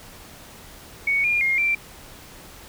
sine tone with pitch steps, 2229 / 2413 / 2132 / 2352 Hz, C#7 / D7 / C7 / D7, +9 / +46 / +32 / +2 cents, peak -18 dBFS, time 1.07-1.75 s, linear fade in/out 5 ms, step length 170 ms, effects pink hiss -44 dBFS RMS until 2.68 s

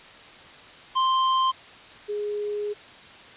square / sine tone pair in turn, 1046.5 / 415.3 Hz, C6 / G#4, 0 / 0 cents, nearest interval octave + major third, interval 1600 cents, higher first, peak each -20 / -26 dBFS, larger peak first, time 0.95-1.52 / 2.08-2.74 s, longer second, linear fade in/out 20 ms, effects white hiss -46 dBFS RMS until 3.36 s + resampled to 8000 Hz

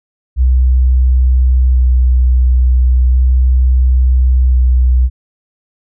sine tone with vibrato, 63 Hz, B1, 35 cents sharp, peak -6 dBFS, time 0.36-5.1 s, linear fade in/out 50 ms, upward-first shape square, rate 0.36 Hz, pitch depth 11 cents each way, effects none

